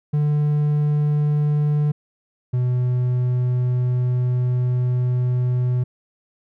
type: tone pair in turn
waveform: triangle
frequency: 148.3 / 124.7 Hz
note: D3 / B2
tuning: +17 / +17 cents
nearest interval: minor third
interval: 300 cents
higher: first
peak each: -14 / -15 dBFS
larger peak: first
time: 0.13-1.92 / 2.53-5.84 s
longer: second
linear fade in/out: 10 ms
effects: none